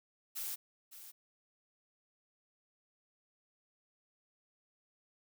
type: noise with echo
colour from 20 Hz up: blue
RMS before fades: -40 dBFS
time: 0.35-0.56 s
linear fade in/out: 20 ms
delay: 560 ms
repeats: 1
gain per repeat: -12 dB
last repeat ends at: 1.12 s
effects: none